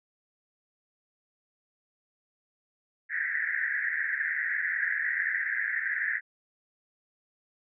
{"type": "band-pass noise", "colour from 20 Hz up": "pink", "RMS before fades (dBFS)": -30, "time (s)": [3.09, 6.21], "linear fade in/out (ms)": 50, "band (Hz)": [1600, 2000], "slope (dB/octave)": 96, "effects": []}